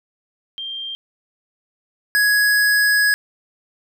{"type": "tone pair in turn", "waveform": ["sine", "square"], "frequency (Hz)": [3179, 1671.4], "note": ["G7", "G#6"], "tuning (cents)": [24, 11], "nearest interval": "major seventh", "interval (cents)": 1113, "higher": "first", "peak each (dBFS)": [-26, -14], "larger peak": "second", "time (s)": [[0.58, 0.95], [2.15, 3.14]], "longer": "second", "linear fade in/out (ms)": 0, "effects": []}